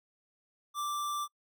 square tone, 1174.7 Hz, D6, in tune, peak -33 dBFS, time 0.74-1.28 s, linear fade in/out 50 ms, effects noise-tail reverb RT60 0.1 s tail -25 dB re dry

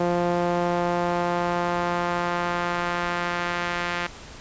sawtooth tone with band-pass filter sweep, 174.61 Hz, F3, in tune, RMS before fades -25 dBFS, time 0-4.07 s, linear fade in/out 5 ms, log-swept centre 570 to 1900 Hz, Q 1.1, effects pink hiss -42 dBFS RMS until 4.4 s + resampled to 16000 Hz

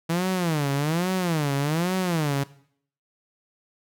sawtooth tone with vibrato, 161.4 Hz, E3, 36 cents flat, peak -18 dBFS, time 0.09-2.44 s, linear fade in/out 10 ms, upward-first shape sine, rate 1.2 Hz, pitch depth 260 cents each way, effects noise-tail reverb RT60 0.6 s tail -18 dB re dry

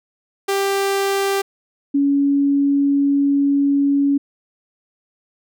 sawtooth / sine tone pair in turn, 393.8 / 281.1 Hz, G4 / C#4, +8 / +24 cents, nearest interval tritone, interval 584 cents, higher first, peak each -13 dBFS, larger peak neither, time 0.48-1.42 / 1.94-4.18 s, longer second, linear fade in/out 10 ms, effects none

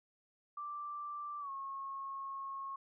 sine tone with pitch glide, 1174.7 to 1089.7 Hz, D6 to C#6, 0 to -30 cents, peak -40 dBFS, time 0.57-2.76 s, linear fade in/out 5 ms, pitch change -130 cents, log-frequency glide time 1.4-1.5 s, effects none

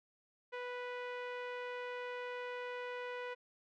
sawtooth tone with low-pass filter, 493 Hz, B4, 3 cents flat, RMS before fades -43 dBFS, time 0.52-3.35 s, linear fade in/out 20 ms, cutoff 2300 Hz, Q 1.6, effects none

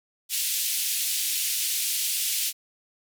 white band-pass noise, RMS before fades -27 dBFS, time 0.29-2.53 s, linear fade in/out 50 ms, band 2500 to 15000 Hz, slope 24 dB/octave, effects none

